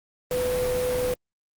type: tone in noise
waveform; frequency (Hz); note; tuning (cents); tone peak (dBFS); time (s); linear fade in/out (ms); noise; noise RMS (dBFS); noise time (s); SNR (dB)
sine; 499.8; B4; +21; -23; 0.31-1.14; 2; pink; -32; 0.31-1.14; +6
effects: Opus 32 kbps